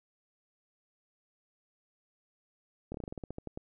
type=slowing click train; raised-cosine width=2 ms; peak=-26 dBFS; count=13; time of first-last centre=2.92-3.574 s; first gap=24 ms; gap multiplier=1.14; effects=none